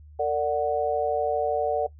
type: chord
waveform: sine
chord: Bb augmented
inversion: none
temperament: equal with one note detuned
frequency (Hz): 455 / 587.3 / 740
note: Bb4 / D5 / F#5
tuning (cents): -42 / 0 / 0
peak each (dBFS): -26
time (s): 0.19-1.87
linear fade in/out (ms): 10
effects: noise-tail reverb RT60 0.1 s tail -18 dB re dry + added 75 Hz sine -45 dBFS peak until 1.99 s